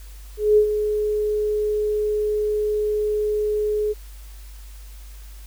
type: tone with ADSR envelope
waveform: sine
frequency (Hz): 422.4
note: G#4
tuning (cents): +29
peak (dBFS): -10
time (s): 0.37-3.94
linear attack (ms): 200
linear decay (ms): 89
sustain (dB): -9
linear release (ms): 28
effects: added 50 Hz sine -37 dBFS peak until 5.46 s + white hiss -50 dBFS RMS until 5.46 s